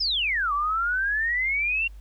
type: exponential two-way sweep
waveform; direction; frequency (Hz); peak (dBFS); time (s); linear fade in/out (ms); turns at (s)
sine; down then up; 5350 to 1134 to 2774; -22; 0-1.88; 10; 0.53
effects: added 50 Hz sine -40 dBFS peak until 2 s + pink hiss -62 dBFS RMS until 2 s